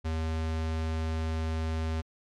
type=tone; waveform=square; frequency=80.1 Hz; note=E2; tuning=49 cents flat; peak=-29 dBFS; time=0.04-2.02 s; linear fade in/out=20 ms; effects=low-pass 6000 Hz 12 dB/octave + MP3 96 kbps